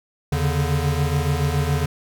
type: tone cluster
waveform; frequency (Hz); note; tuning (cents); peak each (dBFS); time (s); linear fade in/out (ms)
square; 81.2 / 140.2 / 147.3; E2 / C#3 / D3; -26 / +20 / +6; -24; 0.32-1.86; 5
effects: none